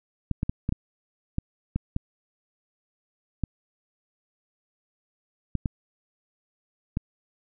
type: clicks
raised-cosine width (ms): 5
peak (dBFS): -13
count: 12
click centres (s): 0.313 / 0.431 / 0.495 / 0.691 / 0.724 / 1.384 / 1.76 / 1.964 / 3.437 / 5.553 / 5.658 / 6.971
effects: none